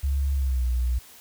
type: tone with pitch glide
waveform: sine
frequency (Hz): 69.1 to 61.21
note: C#2 to B1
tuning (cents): -5 to -15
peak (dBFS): -21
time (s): 0.03-0.99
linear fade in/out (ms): 10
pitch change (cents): -210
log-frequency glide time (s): 0.34-0.67
effects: white hiss -49 dBFS RMS until 1.2 s